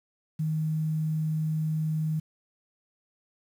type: tone with quantisation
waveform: sine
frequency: 156.5 Hz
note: D#3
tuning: 10 cents sharp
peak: -25 dBFS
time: 0.39-2.2 s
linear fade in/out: 10 ms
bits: 9
effects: none

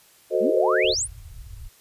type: chord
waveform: sine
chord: F# diminished seventh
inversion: none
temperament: equal with one note detuned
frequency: 370 / 446.9 / 523.3 / 622.3 Hz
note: F#4 / A4 / C5 / Eb5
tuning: 0 / +27 / 0 / 0 cents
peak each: -24 dBFS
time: 0.3-0.95 s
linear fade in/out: 50 ms
type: exponential sweep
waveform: sine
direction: up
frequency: 181 to 10548 Hz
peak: -22 dBFS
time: 0.4-1.08 s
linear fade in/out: 50 ms
type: low-pass noise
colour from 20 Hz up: pink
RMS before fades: -40 dBFS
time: 0.84-1.69 s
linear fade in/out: 5 ms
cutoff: 120 Hz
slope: 48 dB/octave
effects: white hiss -55 dBFS RMS until 1.8 s + resampled to 32000 Hz

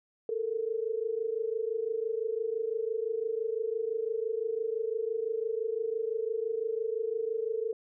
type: tone pair together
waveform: sine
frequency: 436.3 / 462.2 Hz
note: A4 / A#4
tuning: -15 / -15 cents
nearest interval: minor second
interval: 100 cents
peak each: -32 / -32 dBFS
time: 0.29-7.73 s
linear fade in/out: 2 ms
effects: none

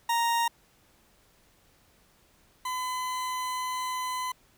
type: tone pair in turn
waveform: 40% pulse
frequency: 932.3 / 1012.3 Hz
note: A#5 / B5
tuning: 0 / +42 cents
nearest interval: minor second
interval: 142 cents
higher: second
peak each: -23 / -29 dBFS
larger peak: first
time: 0.09-0.48 / 2.65-4.32 s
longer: second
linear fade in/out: 5 ms
effects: pink hiss -63 dBFS RMS until 4.57 s

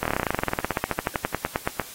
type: slowing click train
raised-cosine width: 0.5 ms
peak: -8 dBFS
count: 30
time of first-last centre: 0.03-1.797 s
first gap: 24 ms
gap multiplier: 1.06
effects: white hiss -42 dBFS RMS until 1.94 s + AAC 48 kbps

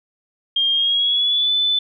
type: tone with pitch glide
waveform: sine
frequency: 3214 to 3505 Hz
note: G7 to A7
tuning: +43 to -7 cents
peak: -15 dBFS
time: 0.56-1.79 s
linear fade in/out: 5 ms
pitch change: +150 cents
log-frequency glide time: 0.72-1.53 s
effects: none

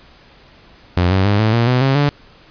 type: tone with pitch steps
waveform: sawtooth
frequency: 88.9 / 95.28 / 102.12 / 109.45 / 117.3 / 125.72 / 134.75 / 144.42 Hz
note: F2 / G2 / G#2 / A2 / A#2 / B2 / C#3 / D3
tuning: +31 / -49 / -29 / -9 / +11 / +31 / -49 / -29 cents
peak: -8 dBFS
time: 0.97-2.09 s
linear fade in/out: 0 ms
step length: 140 ms
effects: pink hiss -46 dBFS RMS until 2.5 s + resampled to 11025 Hz

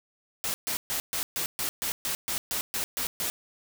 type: noise bursts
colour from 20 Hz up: white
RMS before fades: -30 dBFS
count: 13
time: 0.44-3.3 s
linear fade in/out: 0 ms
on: 100 ms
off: 130 ms
effects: none

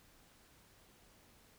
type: silence
effects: pink hiss -65 dBFS RMS until 1.58 s

